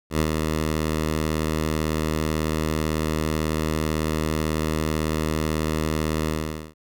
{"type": "tone with ADSR envelope", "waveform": "10% pulse", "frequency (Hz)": 78.1, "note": "D#2", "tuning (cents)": 7, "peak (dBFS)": -10, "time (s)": [0.1, 6.74], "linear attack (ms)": 91, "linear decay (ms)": 74, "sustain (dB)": -4, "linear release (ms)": 470, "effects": []}